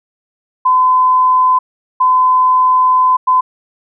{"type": "tone bursts at uneven times", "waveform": "sine", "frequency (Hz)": 1018, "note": "C6", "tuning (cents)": -48, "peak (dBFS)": -7, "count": 3, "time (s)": [[0.65, 1.59], [2, 3.17], [3.27, 3.41]], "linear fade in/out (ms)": 10, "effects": []}